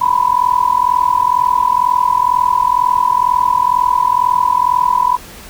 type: tone with amplitude modulation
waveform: sine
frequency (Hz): 990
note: B5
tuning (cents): +4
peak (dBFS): -6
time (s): 0.01-5.17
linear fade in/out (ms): 10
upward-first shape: sine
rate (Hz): 42.1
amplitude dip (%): 90
effects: pink hiss -35 dBFS RMS until 5.49 s